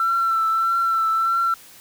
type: tone with vibrato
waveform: sine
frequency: 1342 Hz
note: E6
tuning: 31 cents sharp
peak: -16 dBFS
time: 0-1.54 s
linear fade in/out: 2 ms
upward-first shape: triangle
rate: 1.6 Hz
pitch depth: 29 cents each way
effects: tanh soft clip ceiling -13 dBFS + white hiss -46 dBFS RMS until 1.8 s